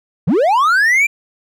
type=linear sweep; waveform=triangle; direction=up; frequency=123.47 to 2400 Hz; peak=-8 dBFS; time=0.27-1.07 s; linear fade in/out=10 ms; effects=none